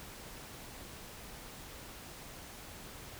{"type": "silence", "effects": ["pink hiss -49 dBFS RMS until 3.19 s"]}